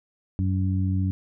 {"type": "harmonic tone", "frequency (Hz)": 94.1, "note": "F#2", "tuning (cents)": 30, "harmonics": [1, 2, 3], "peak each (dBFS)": [-22, -28, -32], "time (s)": [0.39, 1.11], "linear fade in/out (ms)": 0, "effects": []}